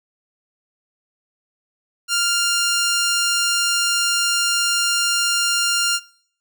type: tone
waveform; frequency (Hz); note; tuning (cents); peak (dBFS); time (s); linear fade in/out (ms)
10% pulse; 1396.9; F6; 0; -9; 2.08-6; 50
effects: noise-tail reverb RT60 0.6 s tail -21 dB re dry